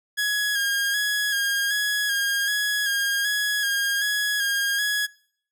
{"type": "tone with vibrato", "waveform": "sawtooth", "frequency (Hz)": 1649, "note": "G#6", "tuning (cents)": -13, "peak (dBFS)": -18, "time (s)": [0.17, 5.07], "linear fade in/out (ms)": 20, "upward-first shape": "square", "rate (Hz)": 1.3, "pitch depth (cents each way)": 29, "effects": ["noise-tail reverb RT60 0.6 s tail -23 dB re dry"]}